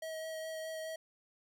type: tone with vibrato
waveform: square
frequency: 638 Hz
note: D#5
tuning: 43 cents sharp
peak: -40 dBFS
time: 0.02-0.96 s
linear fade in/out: 5 ms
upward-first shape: sine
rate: 4.8 Hz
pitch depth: 12 cents each way
effects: none